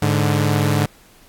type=tone pair together; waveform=sawtooth; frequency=104.34 / 146.83 Hz; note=G#2 / D3; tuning=+9 / 0 cents; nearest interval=tritone; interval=591 cents; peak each=-14 dBFS; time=0.02-0.86 s; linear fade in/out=5 ms; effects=pink hiss -50 dBFS RMS until 1.28 s + AAC 64 kbps